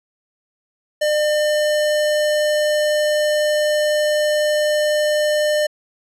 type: tone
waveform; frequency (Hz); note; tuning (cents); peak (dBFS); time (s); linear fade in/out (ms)
square; 602; D5; +43; -16; 1.01-5.67; 10
effects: low-pass 11000 Hz 12 dB/octave